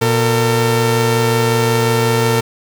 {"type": "tone pair together", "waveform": "sawtooth", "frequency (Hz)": [119.5, 452.5], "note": ["A#2", "A4"], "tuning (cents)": [43, 48], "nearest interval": "octave + major seventh", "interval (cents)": 2305, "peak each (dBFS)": -11, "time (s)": [0.01, 2.41], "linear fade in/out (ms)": 10, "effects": []}